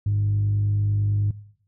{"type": "tone with frequency modulation", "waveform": "sine", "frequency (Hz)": 102.6, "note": "G#2", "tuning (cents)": -21, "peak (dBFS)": -18, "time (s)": [0.06, 1.31], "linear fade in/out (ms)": 5, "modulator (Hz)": 49.1, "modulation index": 0.23, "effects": ["noise-tail reverb RT60 0.6 s tail -18 dB re dry", "tanh soft clip ceiling -16 dBFS"]}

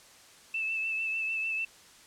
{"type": "tone with vibrato", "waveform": "sine", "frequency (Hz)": 2637, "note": "E7", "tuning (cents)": 0, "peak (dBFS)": -29, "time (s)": [0.54, 1.65], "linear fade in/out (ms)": 5, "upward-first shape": "sine", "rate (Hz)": 6.7, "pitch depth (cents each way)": 25, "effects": ["white hiss -55 dBFS RMS until 2.06 s", "low-pass 9000 Hz 12 dB/octave"]}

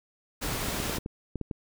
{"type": "noise", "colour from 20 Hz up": "pink", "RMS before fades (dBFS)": -32, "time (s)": [0.41, 0.99], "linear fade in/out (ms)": 20}
{"type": "clicks", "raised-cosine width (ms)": 3, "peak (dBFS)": -20, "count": 8, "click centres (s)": [0.685, 0.801, 0.897, 0.983, 1.061, 1.357, 1.413, 1.512]}
{"effects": []}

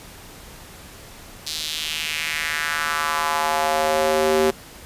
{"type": "tone with high-pass filter sweep", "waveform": "square", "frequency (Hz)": 77.78, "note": "D#2", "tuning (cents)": 0, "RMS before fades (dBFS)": -22, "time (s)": [1.46, 4.51], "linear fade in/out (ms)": 10, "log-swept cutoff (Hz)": [4300, 360], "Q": 2.5, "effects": ["pink hiss -42 dBFS RMS until 4.85 s", "resampled to 32000 Hz"]}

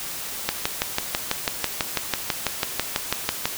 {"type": "click train", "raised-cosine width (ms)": 0.2, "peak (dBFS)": -3, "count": 19, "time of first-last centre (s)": [0.49, 3.455], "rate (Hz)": 6.07, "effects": ["white hiss -32 dBFS RMS until 3.57 s"]}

